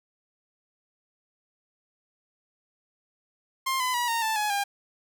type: tone with pitch steps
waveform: sawtooth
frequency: 1058 / 1010.8 / 965.7 / 922.6 / 881.5 / 842.2 / 804.6 Hz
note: C6 / B5 / B5 / A#5 / A5 / G#5 / G5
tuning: +19 / +40 / -39 / -18 / +3 / +24 / +45 cents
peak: -21 dBFS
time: 3.66-4.64 s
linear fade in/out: 10 ms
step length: 140 ms
effects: none